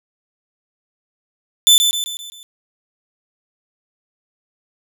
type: tone with echo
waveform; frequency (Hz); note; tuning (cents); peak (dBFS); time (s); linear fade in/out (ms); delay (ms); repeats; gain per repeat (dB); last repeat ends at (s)
sawtooth; 3520; A7; 0; -4; 1.67-1.78; 0; 130; 5; -6; 2.43
effects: none